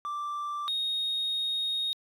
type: tone pair in turn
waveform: triangle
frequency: 1174.7 / 3729 Hz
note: D6 / A#7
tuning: 0 / 0 cents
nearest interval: octave + minor sixth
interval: 2000 cents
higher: second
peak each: -29 / -25 dBFS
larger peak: second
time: 0.05-0.68 / 0.68-1.93 s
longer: second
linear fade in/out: 0 ms
effects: tanh soft clip ceiling -23 dBFS